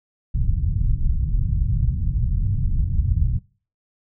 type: low-pass noise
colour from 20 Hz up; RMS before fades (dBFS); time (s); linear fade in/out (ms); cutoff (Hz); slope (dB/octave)
pink; -20; 0.34-3.39; 10; 130; 24
effects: noise-tail reverb RT60 0.4 s tail -23 dB re dry